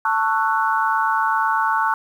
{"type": "chord", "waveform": "sine", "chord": "F# minor seventh", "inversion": "first", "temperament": "just", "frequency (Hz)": [888, 1110, 1332, 1480], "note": ["A5", "C#6", "E6", "F#6"], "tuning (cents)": [16, 2, 18, 0], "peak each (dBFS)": [-20, -22, -25, -23], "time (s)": [0.05, 1.94], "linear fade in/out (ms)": 2, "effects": ["8-bit"]}